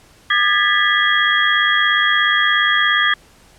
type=tone cluster; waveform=sine; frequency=1208 / 1647 / 1744 / 1967 / 3284 Hz; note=D6 / G#6 / A6 / B6 / G#7; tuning=+48 / -15 / -16 / -7 / -20 cents; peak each=-19 dBFS; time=0.3-3.14 s; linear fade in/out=5 ms; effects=pink hiss -49 dBFS RMS until 3.58 s + low-pass 11000 Hz 12 dB/octave